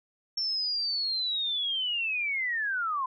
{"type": "linear sweep", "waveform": "sine", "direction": "down", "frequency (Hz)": [5430, 1009], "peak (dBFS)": -27, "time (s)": [0.37, 3.06], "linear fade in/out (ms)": 5, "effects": []}